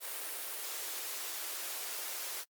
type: high-pass noise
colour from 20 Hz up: white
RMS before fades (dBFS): -40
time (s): 0-2.45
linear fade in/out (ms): 50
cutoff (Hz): 330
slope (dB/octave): 48
effects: noise-tail reverb RT60 0.1 s tail -26 dB re dry + Opus 32 kbps